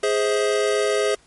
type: chord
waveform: square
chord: Ab augmented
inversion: none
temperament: equal with one note detuned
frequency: 415.3 / 523.3 / 644.2 Hz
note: Ab4 / C5 / E5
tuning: 0 / 0 / -40 cents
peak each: -21 / -25 / -26 dBFS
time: 0.03-1.15 s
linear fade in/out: 5 ms
effects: pink hiss -55 dBFS RMS until 1.26 s + MP3 48 kbps